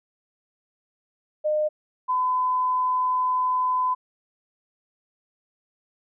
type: tone pair in turn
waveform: sine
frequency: 609 / 1011 Hz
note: D#5 / B5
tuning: -37 / +40 cents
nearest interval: major sixth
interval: 877 cents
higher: second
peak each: -20 dBFS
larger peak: neither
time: 1.44-1.69 / 2.08-3.95 s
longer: second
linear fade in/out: 20 ms
effects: none